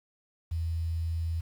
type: tone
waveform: sine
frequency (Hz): 82.6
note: E2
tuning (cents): +4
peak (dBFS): -28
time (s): 0.51-1.41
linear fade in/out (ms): 10
effects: 9-bit

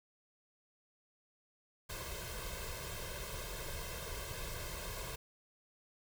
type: noise with comb filter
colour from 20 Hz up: pink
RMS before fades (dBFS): -43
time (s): 1.89-5.16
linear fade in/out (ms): 10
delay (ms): 1.9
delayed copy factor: +0.85
effects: none

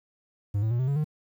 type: tone with pitch steps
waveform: triangle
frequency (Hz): 101.7 / 110.27 / 119.55 / 129.62 / 140.54 / 152.38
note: G#2 / A2 / A#2 / C3 / C#3 / D#3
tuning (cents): -36 / +4 / +44 / -16 / +24 / -36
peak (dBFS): -21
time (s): 0.54-1.044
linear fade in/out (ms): 10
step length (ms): 84
effects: 10-bit

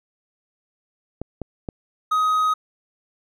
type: clicks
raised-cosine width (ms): 2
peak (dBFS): -15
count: 3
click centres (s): 1.216 / 1.417 / 1.688
type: tone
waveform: triangle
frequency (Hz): 1258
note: D#6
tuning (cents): +19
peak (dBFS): -15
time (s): 2.11-2.54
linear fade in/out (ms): 10
effects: none

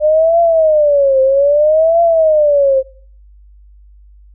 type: tone with vibrato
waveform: sine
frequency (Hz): 599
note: D5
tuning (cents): +34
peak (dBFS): -7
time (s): 0-2.83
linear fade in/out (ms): 50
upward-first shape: triangle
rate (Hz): 0.62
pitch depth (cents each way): 230
effects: noise-tail reverb RT60 0.5 s tail -22 dB re dry + added 50 Hz sine -39 dBFS peak until 4.34 s

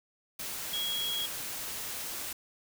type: tone in noise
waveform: sine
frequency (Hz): 3306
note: G#7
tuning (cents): -9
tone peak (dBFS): -31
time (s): 0.73-1.26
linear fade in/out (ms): 5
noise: white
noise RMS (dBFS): -38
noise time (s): 0.39-2.33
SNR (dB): +4
effects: none

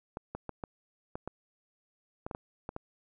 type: clicks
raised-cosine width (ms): 1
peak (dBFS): -23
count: 11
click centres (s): 0.171 / 0.35 / 0.493 / 0.638 / 1.155 / 1.276 / 2.265 / 2.312 / 2.349 / 2.691 / 2.764
effects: none

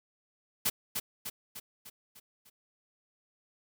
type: noise with echo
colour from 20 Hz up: white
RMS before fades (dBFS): -28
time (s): 0.65-0.7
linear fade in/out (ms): 10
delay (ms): 300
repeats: 6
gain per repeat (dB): -5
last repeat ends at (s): 2.5
effects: none

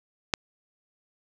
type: click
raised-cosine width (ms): 0.2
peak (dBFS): -5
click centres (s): 0.338
effects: none

